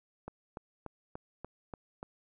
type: click train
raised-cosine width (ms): 1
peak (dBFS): -27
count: 7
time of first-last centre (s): 0.28-2.029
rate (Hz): 3.43
effects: none